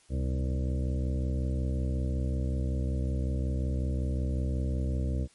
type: harmonic tone with a mistuned harmonic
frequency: 65.41 Hz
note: C2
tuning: in tune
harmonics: 1 / 2 / 3 / 4 / 5 / 7 / 8 / 9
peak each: -28 / -34 / -38 / -40 / -42 / -45 / -46 / -47 dBFS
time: 0.09-5.28 s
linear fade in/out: 50 ms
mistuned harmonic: 1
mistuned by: +130 cents
effects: white hiss -62 dBFS RMS until 5.34 s + MP3 48 kbps